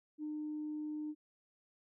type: tone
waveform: sine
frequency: 303.2 Hz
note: D#4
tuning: 45 cents flat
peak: -37 dBFS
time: 0.18-1.15 s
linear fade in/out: 50 ms
effects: tanh soft clip ceiling -33 dBFS